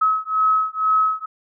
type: beating tone pair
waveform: sine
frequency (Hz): 1282 / 1284.1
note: E6 / E6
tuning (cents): -49 / -46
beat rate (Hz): 2.1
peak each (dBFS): -19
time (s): 0.01-1.26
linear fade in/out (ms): 10
effects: none